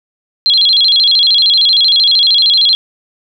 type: tone with vibrato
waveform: sine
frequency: 3714 Hz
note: A#7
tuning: 7 cents flat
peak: -6 dBFS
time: 0.46-2.75 s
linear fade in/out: 0 ms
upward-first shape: square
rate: 13 Hz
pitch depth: 190 cents each way
effects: none